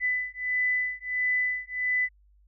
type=beating tone pair; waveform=sine; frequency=1998 / 1999.5 Hz; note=B6 / B6; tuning=+20 / +21 cents; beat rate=1.5 Hz; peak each=-28 dBFS; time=0-2.09 s; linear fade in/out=50 ms; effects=added 50 Hz sine -57 dBFS peak until 2.47 s